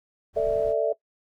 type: noise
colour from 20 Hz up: brown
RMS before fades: -41 dBFS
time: 0.33-0.75 s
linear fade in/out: 50 ms
type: chord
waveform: sine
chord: A suspended fourth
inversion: none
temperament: equal with one note detuned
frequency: 445.1 / 587.3 / 659.3 Hz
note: A4 / D5 / E5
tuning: +20 / 0 / 0 cents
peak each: -25 dBFS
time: 0.36-0.93 s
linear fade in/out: 10 ms
effects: noise-tail reverb RT60 0.1 s tail -20 dB re dry